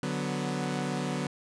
sawtooth chord, B minor, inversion first, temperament equal, 146.83 / 185 / 246.9 Hz, D3 / F#3 / B3, 0 / 0 / 0 cents, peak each -30 dBFS, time 0.03-1.27 s, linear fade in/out 2 ms, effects resampled to 22050 Hz

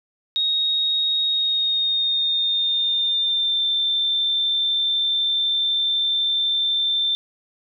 sine tone with pitch glide, 3754 to 3564 Hz, A#7 to A7, +11 to +22 cents, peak -18 dBFS, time 0.36-7.15 s, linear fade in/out 0 ms, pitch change -89 cents, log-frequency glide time 1.24-3.65 s, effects none

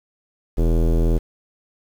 square tone with low-pass filter, 41.2 Hz, E1, in tune, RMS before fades -17 dBFS, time 0.57-1.19 s, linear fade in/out 20 ms, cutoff 440 Hz, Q 2.1, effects 7-bit

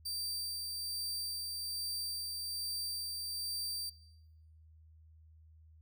sawtooth tone with tremolo, 4671 Hz, D8, 10 cents flat, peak -33 dBFS, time 0.05-3.9 s, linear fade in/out 10 ms, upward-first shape sine, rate 1.2 Hz, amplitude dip 25%, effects noise-tail reverb RT60 1.0 s tail -22 dB re dry + added 79 Hz sine -57 dBFS peak until 5.81 s

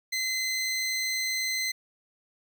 20% pulse tone, 2053 Hz, C7, 33 cents flat, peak -22 dBFS, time 0.12-1.72 s, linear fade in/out 10 ms, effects none

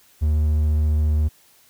triangle tone, 76.2 Hz, D#2, 36 cents flat, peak -14 dBFS, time 0.21-1.29 s, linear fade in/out 20 ms, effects white hiss -55 dBFS RMS until 1.69 s

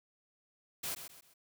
white noise with echo, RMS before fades -38 dBFS, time 0.83-0.95 s, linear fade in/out 10 ms, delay 130 ms, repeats 3, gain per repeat -9 dB, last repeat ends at 1.34 s, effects none

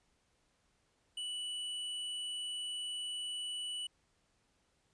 sine tone with tanh clipping, 2960 Hz, F#7, in tune, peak -39 dBFS, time 1.17-3.87 s, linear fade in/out 5 ms, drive 17 dB, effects pink hiss -75 dBFS RMS until 4.93 s + resampled to 22050 Hz

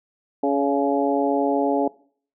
harmonic tone with a mistuned harmonic, 140.6 Hz, C#3, 25 cents sharp, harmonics 2 / 3 / 4 / 5 / 6, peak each -22 / -24 / -25 / -26 / -27 dBFS, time 0.43-1.88 s, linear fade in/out 5 ms, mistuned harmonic 5, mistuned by -31 cents, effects noise-tail reverb RT60 0.5 s tail -21 dB re dry

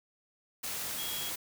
sine tone in noise, 3300 Hz, G#7, 12 cents flat, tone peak -39 dBFS, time 0.98-1.3 s, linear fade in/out 10 ms, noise white, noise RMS -37 dBFS, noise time 0.63-1.36 s, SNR -5 dB, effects none

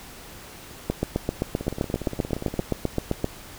two click trains, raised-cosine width 2 ms, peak -9 / -17 dBFS, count 19 / 18, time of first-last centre 0.9-3.244 / 1.61-2.598 s, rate 7.68 / 17.2 Hz, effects pink hiss -43 dBFS RMS until 3.58 s

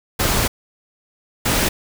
pink noise bursts at uneven times, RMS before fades -18 dBFS, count 2, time 0.19-0.48 / 1.45-1.69 s, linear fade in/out 10 ms, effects none

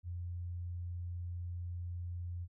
sine tone, 87.6 Hz, F2, 6 cents sharp, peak -38 dBFS, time 0.03-2.48 s, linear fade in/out 50 ms, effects none

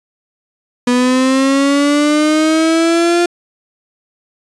35% pulse linear sweep, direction up, 244.1 to 349.2 Hz, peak -8 dBFS, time 0.87-3.26 s, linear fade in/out 5 ms, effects resampled to 22050 Hz

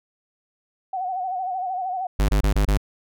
sine tone with vibrato, 743 Hz, F#5, 7 cents sharp, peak -24 dBFS, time 0.93-2.07 s, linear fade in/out 5 ms, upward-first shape sine, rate 13 Hz, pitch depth 67 cents each way
square tone bursts, 50.5 Hz, G#1, 48 cents flat, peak -17 dBFS, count 5, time 2.19-2.774 s, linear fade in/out 5 ms, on 96 ms, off 26 ms
effects none

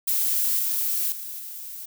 violet noise with level steps, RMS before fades -23 / -25 / -35 / -37 dBFS, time 0.07-1.86 s, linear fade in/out 10 ms, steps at 0.59 / 1.12 / 1.39 s, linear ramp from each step 2 ms, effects none

